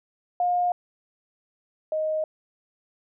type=tone pair in turn; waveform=sine; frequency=712 / 623.7 Hz; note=F5 / D#5; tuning=+33 / +4 cents; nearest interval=major second; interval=229 cents; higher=first; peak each=-20 / -23 dBFS; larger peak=first; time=0.4-0.72 / 1.92-2.24 s; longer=neither; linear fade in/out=2 ms; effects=none